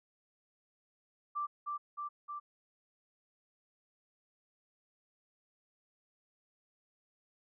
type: tone with echo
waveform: sine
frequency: 1174.7 Hz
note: D6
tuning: in tune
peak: -33 dBFS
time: 1.35-1.47 s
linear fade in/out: 20 ms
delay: 310 ms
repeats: 3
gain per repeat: -2 dB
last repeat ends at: 2.4 s
effects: none